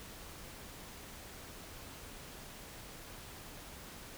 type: silence
effects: pink hiss -50 dBFS RMS until 4.17 s